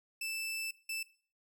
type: tone bursts at uneven times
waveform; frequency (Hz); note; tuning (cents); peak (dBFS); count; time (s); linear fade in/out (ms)
sawtooth; 2643; E7; +4; -33; 2; 0.21-0.71 / 0.89-1.03; 5
effects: noise-tail reverb RT60 0.4 s tail -17 dB re dry